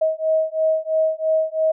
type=beating tone pair; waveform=sine; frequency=633 / 636 Hz; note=D#5 / D#5; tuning=+30 / +38 cents; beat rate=3 Hz; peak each=-20 dBFS; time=0.01-1.72 s; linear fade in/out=10 ms; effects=none

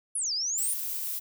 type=exponential two-way sweep; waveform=sine; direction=down then up; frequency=11000 to 4600 to 9890 Hz; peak=-27 dBFS; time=0.15-0.74 s; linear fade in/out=5 ms; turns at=0.33 s
type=noise; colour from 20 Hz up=violet; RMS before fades=-33 dBFS; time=0.57-1.2 s; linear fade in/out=20 ms
effects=none

